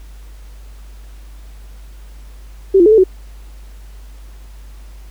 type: tone with pitch steps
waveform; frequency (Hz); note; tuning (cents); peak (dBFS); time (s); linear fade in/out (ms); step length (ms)
sine; 386.6 / 343.6 / 428.1 / 442.1 / 374.4; G4 / F4 / A4 / A4 / F#4; -24 / -28 / -47 / +8 / +20; -5; 2.74-3.04; 10; 60
effects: added 50 Hz sine -33 dBFS peak until 5.1 s + pink hiss -49 dBFS RMS until 5.1 s